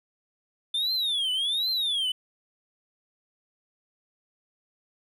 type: tone with vibrato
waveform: triangle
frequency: 3520 Hz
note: A7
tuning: in tune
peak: -23 dBFS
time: 0.74-2.12 s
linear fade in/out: 5 ms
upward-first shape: triangle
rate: 1.3 Hz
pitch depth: 300 cents each way
effects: none